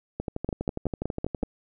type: two click trains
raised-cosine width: 2 ms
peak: -16 / -14 dBFS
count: 16 / 6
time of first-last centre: 0.2-1.43 / 0.49-1.433 s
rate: 12.2 / 5.3 Hz
effects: none